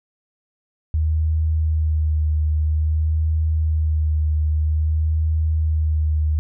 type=tone with vibrato; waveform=sine; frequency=77.78 Hz; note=D#2; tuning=in tune; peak=-16 dBFS; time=0.94-6.39 s; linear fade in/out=0 ms; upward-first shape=sine; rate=0.51 Hz; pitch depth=24 cents each way; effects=none